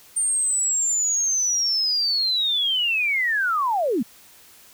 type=linear sweep; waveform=sine; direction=down; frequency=8870 to 196 Hz; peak=-19 dBFS; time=0.16-4.03 s; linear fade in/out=10 ms; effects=white hiss -50 dBFS RMS until 4.73 s